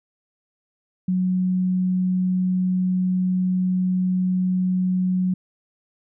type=tone; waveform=sine; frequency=183.9 Hz; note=F#3; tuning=10 cents flat; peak=-18 dBFS; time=1.08-5.34 s; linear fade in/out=5 ms; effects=none